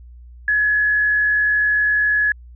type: tone with frequency modulation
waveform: sine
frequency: 1693 Hz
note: G#6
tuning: 33 cents sharp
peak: -14 dBFS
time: 0.48-2.32 s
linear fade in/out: 2 ms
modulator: 71.9 Hz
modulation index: 0.29
effects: added 60 Hz sine -38 dBFS peak until 2.55 s